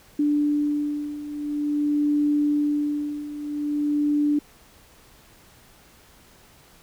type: beating tone pair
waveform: sine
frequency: 293.7 / 294.18 Hz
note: D4 / D4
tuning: 0 / +3 cents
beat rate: 0.48 Hz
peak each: -26 / -22 dBFS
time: 0.19-4.39 s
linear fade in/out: 5 ms
effects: pink hiss -53 dBFS RMS until 6.82 s